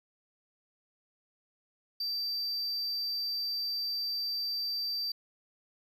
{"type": "tone", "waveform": "triangle", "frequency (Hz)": 4668, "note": "D8", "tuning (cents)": -11, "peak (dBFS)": -30, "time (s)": [2, 5.12], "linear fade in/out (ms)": 5, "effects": ["12-bit"]}